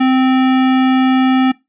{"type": "tone", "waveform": "square", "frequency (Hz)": 260, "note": "C4", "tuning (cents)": -11, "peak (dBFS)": -10, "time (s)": [0, 1.52], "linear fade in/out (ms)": 10, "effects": ["noise-tail reverb RT60 0.2 s tail -20 dB re dry", "resampled to 8000 Hz"]}